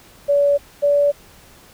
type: tone pair in turn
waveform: sine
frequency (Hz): 571 / 575.6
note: D5 / D5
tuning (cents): -49 / -35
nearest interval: unison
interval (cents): 14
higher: second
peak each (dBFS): -12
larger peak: neither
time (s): 0.28-0.58 / 0.82-1.12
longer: neither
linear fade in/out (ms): 20
effects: pink hiss -47 dBFS RMS until 1.73 s